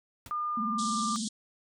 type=noise with exponential decay; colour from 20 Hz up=pink; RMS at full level=-41 dBFS; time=0.26-0.35 s; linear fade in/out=2 ms; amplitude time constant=18 ms
type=tone with pitch glide; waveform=sine; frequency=1209 to 1190.3 Hz; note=D6 to D6; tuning=+50 to +23 cents; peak=-29 dBFS; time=0.31-1.16 s; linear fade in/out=0 ms; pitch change=-27 cents; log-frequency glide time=0.49-0.99 s
type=tone with vibrato; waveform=sine; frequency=219.5 Hz; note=A3; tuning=4 cents flat; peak=-32 dBFS; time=0.57-1.28 s; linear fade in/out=5 ms; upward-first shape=sine; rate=20 Hz; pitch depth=130 cents each way
type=band-pass noise; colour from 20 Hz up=white; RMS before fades=-38 dBFS; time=0.78-1.29 s; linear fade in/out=10 ms; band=3200 to 9100 Hz; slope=96 dB/octave
effects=none